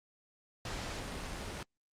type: noise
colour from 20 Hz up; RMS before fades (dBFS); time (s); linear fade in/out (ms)
pink; -40; 0.65-1.63; 2
effects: low-pass 7000 Hz 12 dB/octave + Opus 48 kbps